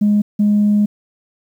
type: tone pair in turn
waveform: sine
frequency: 207.7 / 207.7 Hz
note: G#3 / G#3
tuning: 0 / 0 cents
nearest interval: unison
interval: 0 cents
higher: neither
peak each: -9 dBFS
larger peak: neither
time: 0.01-0.22 / 0.39-0.86 s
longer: second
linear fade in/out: 10 ms
effects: tanh soft clip ceiling -7 dBFS + 8-bit